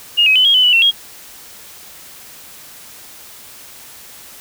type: tone with pitch steps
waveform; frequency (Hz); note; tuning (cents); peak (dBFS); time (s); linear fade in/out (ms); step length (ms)
sine; 2848 / 2542 / 3022 / 3263 / 3019 / 2953 / 2713 / 3271; F7 / D#7 / F#7 / G#7 / F#7 / F#7 / E7 / G#7; +33 / +36 / +36 / -31 / +34 / -4 / +49 / -27; -8; 0.17-0.914; 20; 93
effects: white hiss -38 dBFS RMS until 4.4 s